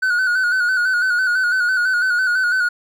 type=tone with vibrato; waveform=triangle; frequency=1480 Hz; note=F#6; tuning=in tune; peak=-13 dBFS; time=0.02-2.69 s; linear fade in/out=10 ms; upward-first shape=square; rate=6 Hz; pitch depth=46 cents each way; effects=none